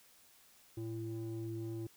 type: ring-modulated tone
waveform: triangle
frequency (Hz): 112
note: A2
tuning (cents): +31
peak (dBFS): -32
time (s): 0.77-1.87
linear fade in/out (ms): 5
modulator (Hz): 225
effects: tanh soft clip ceiling -33 dBFS + white hiss -64 dBFS RMS until 1.96 s